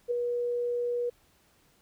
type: tone with ADSR envelope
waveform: sine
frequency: 482.6 Hz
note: B4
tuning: 40 cents flat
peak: -23 dBFS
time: 0.08-1.1 s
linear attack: 32 ms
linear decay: 4 ms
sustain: -4 dB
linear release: 10 ms
effects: pink hiss -65 dBFS RMS until 1.81 s